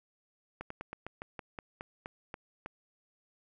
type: slowing click train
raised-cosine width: 0.5 ms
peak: -25 dBFS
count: 12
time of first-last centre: 0.61-2.661 s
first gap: 94 ms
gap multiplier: 1.13
effects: none